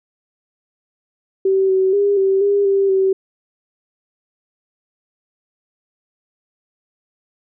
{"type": "tone with pitch steps", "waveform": "sine", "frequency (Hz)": [384.6, 378.9, 403.9, 386.4, 403.3, 393, 383.1], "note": ["G4", "F#4", "G#4", "G4", "G4", "G4", "G4"], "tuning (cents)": [-33, 41, -48, -25, 49, 4, -40], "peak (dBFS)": -12, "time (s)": [1.45, 3.13], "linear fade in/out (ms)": 5, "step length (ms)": 240, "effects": []}